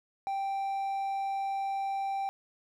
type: tone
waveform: triangle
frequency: 784 Hz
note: G5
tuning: in tune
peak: -28 dBFS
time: 0.27-2.29 s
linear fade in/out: 0 ms
effects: none